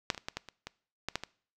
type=clicks; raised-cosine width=0.2 ms; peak=-9 / -24 / -23 / -17 / -17 / -27 / -22 / -15 / -13 / -20 dBFS; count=10; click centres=0.102 / 0.147 / 0.178 / 0.285 / 0.37 / 0.487 / 0.67 / 1.086 / 1.156 / 1.236 s; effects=noise-tail reverb RT60 0.5 s tail -22 dB re dry